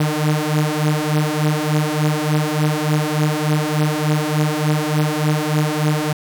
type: beating tone pair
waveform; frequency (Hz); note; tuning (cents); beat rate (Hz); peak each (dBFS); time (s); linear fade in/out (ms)
sawtooth; 150.4 / 153.8; D3 / D#3; +42 / -20; 3.4; -15; 0-6.13; 5
effects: none